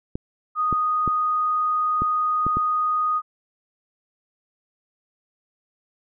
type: clicks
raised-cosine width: 3 ms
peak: -14 dBFS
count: 6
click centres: 0.155 / 0.727 / 1.077 / 2.02 / 2.466 / 2.57 s
type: tone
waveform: sine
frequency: 1241 Hz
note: D#6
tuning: 5 cents flat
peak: -19 dBFS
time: 0.55-3.22 s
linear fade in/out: 50 ms
effects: none